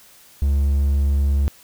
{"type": "tone", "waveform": "triangle", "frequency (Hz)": 70.1, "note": "C#2", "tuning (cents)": 20, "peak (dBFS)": -13, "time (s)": [0.42, 1.48], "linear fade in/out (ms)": 0, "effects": ["white hiss -49 dBFS RMS until 1.63 s"]}